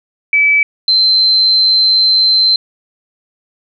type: tone pair in turn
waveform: sine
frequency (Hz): 2300 / 4098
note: D7 / C8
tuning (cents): -37 / -37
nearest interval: minor seventh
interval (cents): 1000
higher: second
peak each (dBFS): -7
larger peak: neither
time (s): 0.33-0.63 / 0.88-2.56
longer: second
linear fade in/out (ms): 2
effects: none